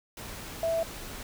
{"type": "tone in noise", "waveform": "sine", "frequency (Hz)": 659.3, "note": "E5", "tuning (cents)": 0, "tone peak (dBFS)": -25, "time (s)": [0.63, 0.83], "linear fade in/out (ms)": 2, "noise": "pink", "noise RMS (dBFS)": -41, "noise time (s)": [0.17, 1.23], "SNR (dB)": 13, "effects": []}